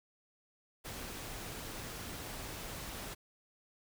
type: noise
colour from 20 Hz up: pink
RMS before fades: -44 dBFS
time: 0.84-3.15 s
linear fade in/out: 20 ms
effects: none